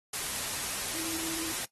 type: tone in noise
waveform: sine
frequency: 326.8 Hz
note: E4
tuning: 15 cents flat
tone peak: -39 dBFS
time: 0.94-1.52 s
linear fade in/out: 5 ms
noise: white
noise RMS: -34 dBFS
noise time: 0.13-1.65 s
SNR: -8 dB
effects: noise-tail reverb RT60 0.1 s tail -17 dB re dry + AAC 32 kbps